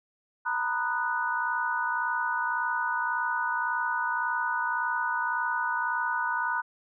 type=chord; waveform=sine; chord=B major seventh; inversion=third; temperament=just; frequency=926 / 987.8 / 1234.7 / 1481.6 Hz; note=A#5 / B5 / D#6 / F#6; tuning=-12 / 0 / -14 / +2 cents; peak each=-32 / -32 / -35 / -29 dBFS; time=0.45-6.62 s; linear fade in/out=20 ms; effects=none